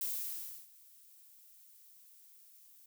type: noise with ADSR envelope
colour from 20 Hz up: violet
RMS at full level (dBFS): -36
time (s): 0.01-2.86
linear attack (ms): 4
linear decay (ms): 650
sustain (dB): -24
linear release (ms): 4
effects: none